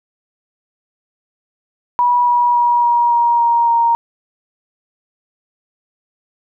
sine tone with pitch steps, 972 / 965.3 / 958.6 / 952 / 945.4 / 938.9 / 932.4 Hz, B5 / B5 / A#5 / A#5 / A#5 / A#5 / A#5, -28 / -40 / +48 / +36 / +24 / +12 / 0 cents, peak -10 dBFS, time 1.99-3.95 s, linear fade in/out 0 ms, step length 280 ms, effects none

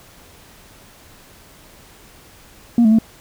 sine tone with pitch steps, 235.8 / 217.7 / 223.3 Hz, A#3 / A3 / A3, +20 / -18 / +26 cents, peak -7 dBFS, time 2.78-2.987 s, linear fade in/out 2 ms, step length 69 ms, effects tanh soft clip ceiling -7 dBFS + pink hiss -46 dBFS RMS until 3.2 s

